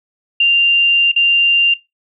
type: tone with dropouts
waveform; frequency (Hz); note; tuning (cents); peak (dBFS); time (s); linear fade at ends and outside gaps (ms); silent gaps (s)
sine; 2786; F7; -5; -8; 0.4-1.74; 5; 1.117-1.161
effects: noise-tail reverb RT60 0.2 s tail -21 dB re dry